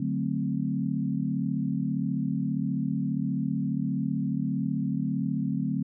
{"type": "chord", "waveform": "sine", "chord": "D dominant seventh", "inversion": "none", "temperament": "equal", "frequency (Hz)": [146.83, 185, 220, 261.6], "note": ["D3", "F#3", "A3", "C4"], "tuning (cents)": [0, 0, 0, 0], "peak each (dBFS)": -31, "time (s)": [0, 5.83], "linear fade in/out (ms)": 5, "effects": []}